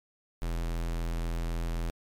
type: tone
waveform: square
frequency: 41.92 Hz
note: E1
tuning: 30 cents sharp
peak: -30 dBFS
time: 0.42-1.9 s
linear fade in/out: 0 ms
effects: MP3 96 kbps